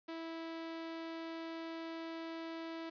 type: tone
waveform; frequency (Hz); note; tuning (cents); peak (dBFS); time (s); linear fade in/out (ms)
sawtooth; 327.9; E4; -9; -38; 0.08-2.9; 10
effects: resampled to 11025 Hz + 11-bit